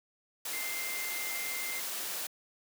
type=tone in noise; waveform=sine; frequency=2093 Hz; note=C7; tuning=in tune; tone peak=-38 dBFS; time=0.53-1.8 s; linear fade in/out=5 ms; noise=white; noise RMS=-37 dBFS; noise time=0.45-2.27 s; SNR=-4 dB; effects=high-pass 300 Hz 12 dB/octave